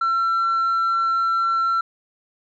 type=tone with tanh clipping; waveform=sine; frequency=1351 Hz; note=E6; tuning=42 cents sharp; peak=-18 dBFS; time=0.01-1.81 s; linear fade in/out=5 ms; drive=1 dB; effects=none